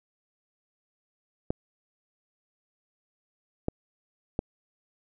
clicks, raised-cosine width 2 ms, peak -13 dBFS, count 3, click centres 1.505 / 3.684 / 4.391 s, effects none

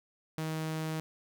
sawtooth tone, 158.2 Hz, D#3, 29 cents sharp, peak -29 dBFS, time 0.38-1 s, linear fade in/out 0 ms, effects none

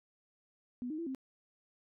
sine tone with pitch steps, 246.5 / 309.7 / 335.5 / 263.9 Hz, B3 / D#4 / E4 / C4, -3 / -8 / +31 / +15 cents, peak -36 dBFS, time 0.82-1.148 s, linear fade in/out 0 ms, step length 82 ms, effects none

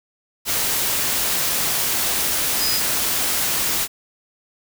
sine tone in noise, 4982 Hz, D#8, 1 cent sharp, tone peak -22 dBFS, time 2.58-2.81 s, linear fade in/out 50 ms, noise white, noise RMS -21 dBFS, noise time 0.45-3.88 s, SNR -4 dB, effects none

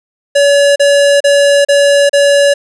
square tone bursts, 568 Hz, C#5, 42 cents sharp, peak -6 dBFS, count 5, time 0.35-2.54 s, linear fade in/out 10 ms, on 410 ms, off 35 ms, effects resampled to 24000 Hz + 7-bit

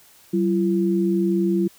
sine tone pair together, 190.82 / 340 Hz, G3 / F4, -46 / -46 cents, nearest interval minor seventh, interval 1000 cents, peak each -20 dBFS, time 0.33-1.68 s, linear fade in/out 10 ms, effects white hiss -52 dBFS RMS until 1.78 s

